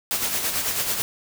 white noise with tremolo, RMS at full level -23 dBFS, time 0.11-1.02 s, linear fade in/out 0 ms, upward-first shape sine, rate 9.1 Hz, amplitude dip 50%, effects none

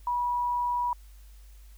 sine tone, 972 Hz, B5, 28 cents flat, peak -25 dBFS, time 0.07-0.93 s, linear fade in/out 2 ms, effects added 50 Hz sine -47 dBFS peak until 1.77 s + white hiss -62 dBFS RMS until 1.77 s

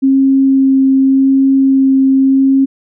sine tone with vibrato, 268.5 Hz, C4, 45 cents sharp, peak -6 dBFS, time 0.02-2.66 s, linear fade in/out 20 ms, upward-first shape sine, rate 0.87 Hz, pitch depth 8 cents each way, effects none

